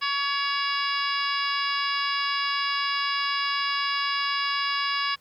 harmonic tone with a mistuned harmonic, 563 Hz, C#5, 27 cents sharp, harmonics 2 / 3 / 4 / 5 / 6 / 7 / 8 / 9, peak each -28 / -31 / -33 / -32 / -36 / -37 / -37 / -33 dBFS, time 0.01-5.16 s, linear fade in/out 20 ms, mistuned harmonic 8, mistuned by +64 cents, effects pink hiss -61 dBFS RMS until 5.2 s + high-pass 60 Hz 12 dB/octave

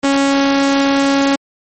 sawtooth tone, 276.6 Hz, C#4, 4 cents flat, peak -7 dBFS, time 0.03-1.36 s, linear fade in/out 10 ms, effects MP3 32 kbps

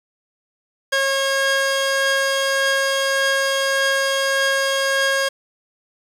sawtooth tone pair together, 543.9 / 1630 Hz, C#5 / G#6, -33 / -33 cents, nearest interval octave + perfect fifth, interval 1900 cents, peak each -16 dBFS, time 0.92-5.29 s, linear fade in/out 10 ms, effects low-pass 9000 Hz 12 dB/octave + 7-bit

